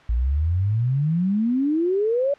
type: exponential sweep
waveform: sine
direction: up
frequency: 55 to 582 Hz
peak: -18 dBFS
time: 0.09-2.34 s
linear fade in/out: 5 ms
effects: white hiss -48 dBFS RMS until 2.38 s + low-pass 2000 Hz 12 dB/octave